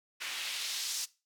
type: noise with band-pass filter sweep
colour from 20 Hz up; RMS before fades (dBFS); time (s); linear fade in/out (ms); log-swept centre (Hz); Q
white; -37; 0.2-1.06; 20; 2200 to 5900; 1.3
effects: noise-tail reverb RT60 0.3 s tail -20 dB re dry